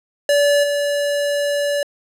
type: tone with level steps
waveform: square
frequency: 576 Hz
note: D5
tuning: 34 cents flat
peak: -13 / -18 dBFS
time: 0.29-1.83 s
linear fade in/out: 2 ms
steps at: 0.63 s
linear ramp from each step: 10 ms
effects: low-pass 12000 Hz 12 dB/octave